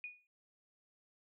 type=tone with exponential decay; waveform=sine; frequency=2461 Hz; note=D#7; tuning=20 cents flat; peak=-39 dBFS; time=0.04-0.27 s; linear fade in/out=1 ms; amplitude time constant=48 ms; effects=none